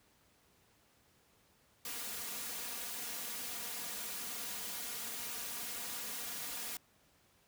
white noise with comb filter, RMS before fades -42 dBFS, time 1.85-6.77 s, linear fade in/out 2 ms, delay 4.2 ms, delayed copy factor +0.95, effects pink hiss -69 dBFS RMS until 7.47 s + high-pass 60 Hz 12 dB/octave

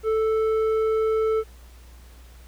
square tone with low-pass filter, 440 Hz, A4, in tune, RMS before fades -22 dBFS, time 0.03-1.44 s, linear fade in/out 50 ms, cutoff 1100 Hz, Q 1, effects added 60 Hz sine -44 dBFS peak until 2.47 s + pink hiss -54 dBFS RMS until 2.47 s

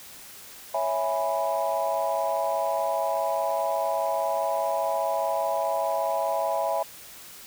sine chord, C# minor seventh, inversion none, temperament equal, 554.4 / 659.3 / 830.6 / 987.8 Hz, C#5 / E5 / G#5 / B5, 0 / 0 / 0 / 0 cents, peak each -30 / -26 / -29 / -30 dBFS, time 0.74-6.83 s, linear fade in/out 5 ms, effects tanh soft clip ceiling -15 dBFS + white hiss -45 dBFS RMS until 7.46 s

